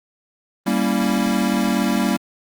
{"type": "chord", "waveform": "square", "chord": "G diminished seventh", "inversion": "none", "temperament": "equal", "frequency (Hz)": [196, 233.1, 277.2, 329.6], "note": ["G3", "Bb3", "Db4", "Fb4"], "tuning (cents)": [0, 0, 0, 0], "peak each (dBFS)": [-22, -22, -25, -27], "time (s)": [0.66, 2.17], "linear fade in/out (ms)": 10, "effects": ["Opus 32 kbps"]}